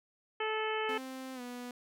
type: harmonic tone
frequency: 435.4 Hz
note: A4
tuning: 18 cents flat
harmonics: 1 / 2 / 3 / 4 / 5 / 6 / 7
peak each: -35 / -38 / -40 / -41 / -42 / -43 / -43 dBFS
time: 0.4-0.98 s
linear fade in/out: 5 ms
type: tone with pitch glide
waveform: sawtooth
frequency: 261.6 to 245.5 Hz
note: C4 to B3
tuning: 0 to -10 cents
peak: -37 dBFS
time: 0.89-1.71 s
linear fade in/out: 2 ms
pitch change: -110 cents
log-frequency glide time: 1.34-1.41 s
effects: none